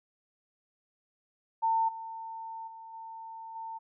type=tone with level steps; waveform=sine; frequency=900 Hz; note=A5; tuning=39 cents sharp; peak=-24 / -38 / -44 / -41 / -37 dBFS; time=1.62-3.79 s; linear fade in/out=20 ms; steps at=1.88 / 2.67 / 2.93 / 3.55 s; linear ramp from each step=10 ms; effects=none